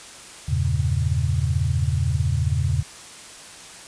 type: chord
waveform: sine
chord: E diminished seventh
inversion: none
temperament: equal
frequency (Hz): 82.41 / 98 / 116.54 / 138.59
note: E2 / G2 / Bb2 / Db3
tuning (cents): 0 / 0 / 0 / 0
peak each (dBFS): -23 / -26 / -25 / -24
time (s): 0.48-2.83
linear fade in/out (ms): 10
effects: white hiss -41 dBFS RMS until 3.87 s + resampled to 22050 Hz